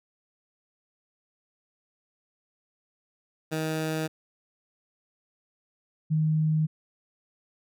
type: tone pair in turn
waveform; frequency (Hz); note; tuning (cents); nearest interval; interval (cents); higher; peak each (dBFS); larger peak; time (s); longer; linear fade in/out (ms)
15% pulse / sine; 157.8 / 155.99; D#3 / D#3; +25 / +5; unison; 20; first; -21; neither; 3.51-4.08 / 6.1-6.67; neither; 20
effects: none